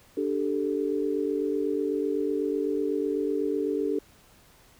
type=chord; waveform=sine; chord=D suspended fourth; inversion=none; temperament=equal; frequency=293.7 / 392 / 440 Hz; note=D4 / G4 / A4; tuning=0 / 0 / 0 cents; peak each=-29 dBFS; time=0.17-3.99 s; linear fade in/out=5 ms; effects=pink hiss -57 dBFS RMS until 4.79 s